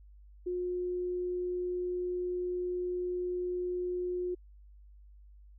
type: tone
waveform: sine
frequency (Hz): 359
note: F4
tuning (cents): +48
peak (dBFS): -31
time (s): 0.46-4.35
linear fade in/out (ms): 10
effects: added 50 Hz sine -52 dBFS peak until 5.58 s